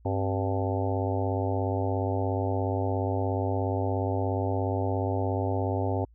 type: harmonic tone with a mistuned harmonic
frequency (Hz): 97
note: G2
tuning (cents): -18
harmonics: 1 / 3 / 4 / 5 / 6 / 7 / 8 / 9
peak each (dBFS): -28 / -33 / -34 / -35 / -36 / -36 / -37 / -38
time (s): 0.05-6.05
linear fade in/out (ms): 5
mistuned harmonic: 3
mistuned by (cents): -140
effects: added 57 Hz sine -53 dBFS peak until 6.14 s